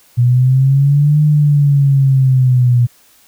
sine linear two-way sweep, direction up then down, 120 to 151.4 to 120 Hz, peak -7 dBFS, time 0.17-2.87 s, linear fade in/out 20 ms, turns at 1.22 s, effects white hiss -49 dBFS RMS until 3.27 s

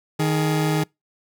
30% pulse tone pair together, 155.56 / 419.9 Hz, D#3 / G#4, 0 / +19 cents, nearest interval octave + perfect fourth, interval 1719 cents, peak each -17 / -23 dBFS, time 0.19-0.84 s, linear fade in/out 10 ms, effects noise-tail reverb RT60 0.2 s tail -26 dB re dry

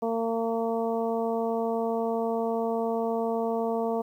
harmonic tone, 228.1 Hz, A#3, 37 cents flat, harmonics 1 / 2 / 3 / 4 / 5, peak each -31 / -28 / -31 / -36 / -41 dBFS, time 0.02-4.02 s, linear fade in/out 10 ms, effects 10-bit

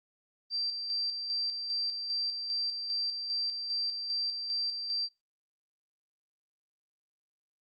sine tone with tremolo, 4699 Hz, D8, in tune, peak -29 dBFS, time 0.5-5.09 s, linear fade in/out 50 ms, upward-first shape square, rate 2.5 Hz, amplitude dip 45%, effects noise-tail reverb RT60 0.2 s tail -24 dB re dry + Opus 24 kbps

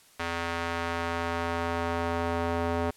square tone with band-pass filter sweep, 84.5 Hz, E2, 43 cents sharp, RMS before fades -30 dBFS, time 0.19-2.91 s, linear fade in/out 10 ms, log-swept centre 1700 to 660 Hz, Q 0.78, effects white hiss -58 dBFS RMS until 2.96 s + low-pass 12000 Hz 12 dB/octave

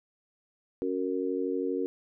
harmonic tone, 92.5 Hz, F#2, in tune, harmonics 3 / 4 / 5, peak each -32 / -32 / -32 dBFS, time 0.82-1.86 s, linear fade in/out 0 ms, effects none

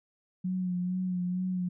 sine tone with vibrato, 181.8 Hz, F#3, 30 cents flat, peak -28 dBFS, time 0.44-1.69 s, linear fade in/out 10 ms, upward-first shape sine, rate 2.2 Hz, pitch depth 33 cents each way, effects none

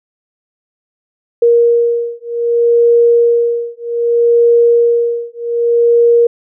sine beating tone pair, 470.5 / 471.14 Hz, A#4 / A#4, +16 / +18 cents, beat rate 0.64 Hz, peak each -11 dBFS, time 1.42-6.27 s, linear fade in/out 5 ms, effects none

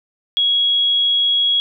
sine tone, 3322 Hz, G#7, in tune, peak -13 dBFS, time 0.37-1.6 s, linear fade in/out 0 ms, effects none

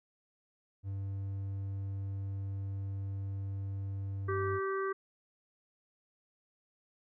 triangle tone, 98 Hz, G2, in tune, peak -33 dBFS, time 0.83-4.6 s, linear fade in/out 50 ms
harmonic tone, 387.6 Hz, G4, 20 cents flat, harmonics 1 / 3 / 4 / 5, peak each -33 / -37 / -42 / -47 dBFS, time 4.28-4.93 s, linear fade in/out 10 ms
effects none

